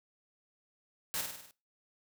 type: noise with echo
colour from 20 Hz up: white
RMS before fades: -35 dBFS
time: 1.14-1.21 s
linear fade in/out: 0 ms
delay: 50 ms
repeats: 6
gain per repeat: -4 dB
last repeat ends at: 1.51 s
effects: noise-tail reverb RT60 0.3 s tail -21 dB re dry